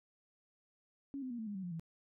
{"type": "tone with pitch steps", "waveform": "sine", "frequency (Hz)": [277.2, 257.1, 238.5, 221.3, 205.3, 190.43, 176.65, 163.87], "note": ["C#4", "C4", "A#3", "A3", "G#3", "G3", "F3", "E3"], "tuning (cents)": [0, -30, 40, 10, -20, -50, 20, -10], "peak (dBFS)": -39, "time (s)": [1.14, 1.796], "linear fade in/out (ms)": 0, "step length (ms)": 82, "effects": []}